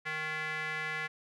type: tone with band-pass filter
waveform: square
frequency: 155.56 Hz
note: D#3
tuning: in tune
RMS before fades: -36 dBFS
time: 0.05-1.08 s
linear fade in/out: 20 ms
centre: 1900 Hz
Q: 3.6
effects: none

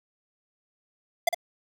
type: tone with echo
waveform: square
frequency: 687 Hz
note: F5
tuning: 29 cents flat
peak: -18 dBFS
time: 1.27-1.29 s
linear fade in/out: 5 ms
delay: 56 ms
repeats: 1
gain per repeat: -7 dB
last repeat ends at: 1.346 s
effects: 8-bit

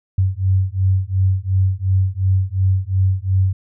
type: beating tone pair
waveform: sine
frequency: 93.5 / 96.3 Hz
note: F#2 / G2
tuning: +19 / -30 cents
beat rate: 2.8 Hz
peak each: -17 dBFS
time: 0.18-3.53 s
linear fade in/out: 5 ms
effects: none

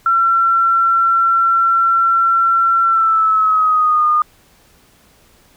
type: tone with pitch glide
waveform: sine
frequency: 1355 to 1221.2 Hz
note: E6 to D#6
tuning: +47 to -33 cents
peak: -10 dBFS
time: 0.06-4.22 s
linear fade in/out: 2 ms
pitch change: -180 cents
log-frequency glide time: 2.84-4.06 s
effects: pink hiss -51 dBFS RMS until 5.56 s

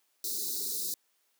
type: band-stop noise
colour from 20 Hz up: white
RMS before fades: -34 dBFS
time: 0.24-0.94 s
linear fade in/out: 2 ms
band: 470 to 3800 Hz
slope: 96 dB/octave
effects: white hiss -73 dBFS RMS until 1.39 s + high-pass 300 Hz 12 dB/octave

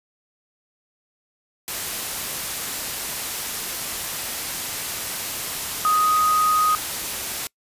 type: tone in noise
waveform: sine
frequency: 1249 Hz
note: D#6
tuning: 6 cents sharp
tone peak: -16 dBFS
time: 5.85-6.75 s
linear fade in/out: 0 ms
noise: white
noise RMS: -28 dBFS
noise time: 1.68-7.47 s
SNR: +9 dB
effects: noise-tail reverb RT60 0.1 s tail -25 dB re dry + resampled to 32000 Hz

